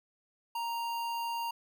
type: tone with notch filter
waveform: square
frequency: 932.3 Hz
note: A#5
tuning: in tune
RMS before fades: -35 dBFS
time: 0.55-1.51 s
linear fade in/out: 5 ms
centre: 7600 Hz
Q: 1.5
effects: none